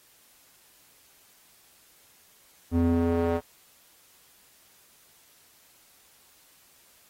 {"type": "tone with band-pass filter sweep", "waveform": "square", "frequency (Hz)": 84.3, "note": "E2", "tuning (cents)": 39, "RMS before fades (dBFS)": -24, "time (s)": [2.71, 3.41], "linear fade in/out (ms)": 50, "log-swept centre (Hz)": [210, 560], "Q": 1.6, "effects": ["white hiss -59 dBFS RMS until 7.09 s", "AAC 48 kbps"]}